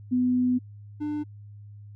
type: tone pair in turn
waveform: sine / triangle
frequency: 250 / 298.5 Hz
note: B3 / D4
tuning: +21 / +28 cents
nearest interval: minor third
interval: 307 cents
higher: second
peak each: -20 / -25 dBFS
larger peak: first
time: 0.11-0.59 / 1-1.24 s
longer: first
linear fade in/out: 20 ms
effects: added 103 Hz sine -42 dBFS peak until 1.95 s